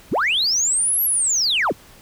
sine linear two-way sweep, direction up then down, 40.54 to 11840 to 40.54 Hz, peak -15 dBFS, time 0.11-1.73 s, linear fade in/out 20 ms, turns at 1.03 s, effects tanh soft clip ceiling -13 dBFS + pink hiss -47 dBFS RMS until 2.01 s

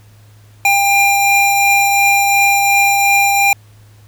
square tone pair together, 798.6 / 2393 Hz, G5 / D7, +32 / +32 cents, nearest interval octave + perfect fifth, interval 1900 cents, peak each -13 dBFS, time 0.65-3.53 s, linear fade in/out 2 ms, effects added 105 Hz sine -41 dBFS peak until 4.07 s + pink hiss -51 dBFS RMS until 4.07 s

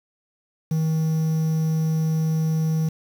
triangle tone with quantisation, 159 Hz, D#3, 38 cents sharp, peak -17 dBFS, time 0.71-2.89 s, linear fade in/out 5 ms, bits 7, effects none

